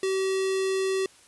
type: tone with notch filter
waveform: square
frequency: 382.6 Hz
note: G4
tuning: 42 cents flat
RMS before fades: -26 dBFS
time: 0.03-1.06 s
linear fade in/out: 2 ms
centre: 1000 Hz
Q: 1.8
effects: white hiss -55 dBFS RMS until 1.27 s + resampled to 24000 Hz